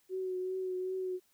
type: tone with vibrato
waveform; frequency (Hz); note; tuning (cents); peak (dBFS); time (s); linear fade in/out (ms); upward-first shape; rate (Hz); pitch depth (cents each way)
sine; 371.6; F#4; +7; -33; 0.09-1.2; 50; triangle; 2.6; 27
effects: white hiss -71 dBFS RMS until 1.33 s